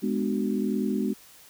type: chord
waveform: sine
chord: G# half-diminished seventh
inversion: none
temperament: just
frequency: 207.7 / 249.2 / 299 / 373.8 Hz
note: G#3 / B3 / D4 / F#4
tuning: 0 / +16 / +31 / +18 cents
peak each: -27 / -29 / -32 / -32 dBFS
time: 0.02-1.14 s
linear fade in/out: 20 ms
effects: white hiss -52 dBFS RMS until 1.49 s